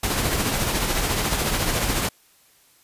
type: noise with tremolo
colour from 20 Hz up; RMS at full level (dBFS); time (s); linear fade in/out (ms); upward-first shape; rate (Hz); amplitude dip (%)
pink; -21; 0.03-2.09; 5; triangle; 14; 45
effects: white hiss -57 dBFS RMS until 2.83 s + resampled to 32000 Hz